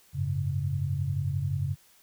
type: chord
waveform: sine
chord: F# suspended second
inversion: none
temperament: equal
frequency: 92.5 / 103.83 / 138.59 Hz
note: F#2 / G#2 / C#3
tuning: 0 / 0 / 0 cents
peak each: -31 / -33 / -29 dBFS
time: 0.13-1.76 s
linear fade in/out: 50 ms
effects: white hiss -60 dBFS RMS until 2.02 s